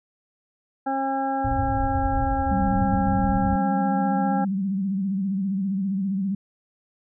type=harmonic tone; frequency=270 Hz; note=C#4; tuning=45 cents flat; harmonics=1 / 2 / 3 / 5 / 6; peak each=-28 / -32 / -24 / -36 / -39 dBFS; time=0.86-4.45 s; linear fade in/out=10 ms
type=low-pass noise; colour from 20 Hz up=white; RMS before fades=-27 dBFS; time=1.44-3.56 s; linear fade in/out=5 ms; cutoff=120 Hz; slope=96 dB/octave
type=tone with vibrato; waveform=sine; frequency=193.8 Hz; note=G3; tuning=20 cents flat; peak=-22 dBFS; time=2.51-6.35 s; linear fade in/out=5 ms; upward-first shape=sine; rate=15 Hz; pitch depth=77 cents each way
effects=none